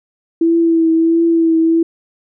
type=tone with vibrato; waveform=sine; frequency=329.6 Hz; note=E4; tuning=in tune; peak=-9 dBFS; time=0.41-1.83 s; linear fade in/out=5 ms; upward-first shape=triangle; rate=1.5 Hz; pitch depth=31 cents each way; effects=none